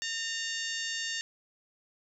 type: harmonic tone with a mistuned harmonic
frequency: 910 Hz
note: A#5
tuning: 42 cents flat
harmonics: 2 / 3 / 4 / 5 / 6 / 7 / 8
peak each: -37 / -39 / -40 / -41 / -42 / -42 / -43 dBFS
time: 0.02-1.21 s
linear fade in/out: 0 ms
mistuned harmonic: 3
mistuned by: +48 cents
effects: none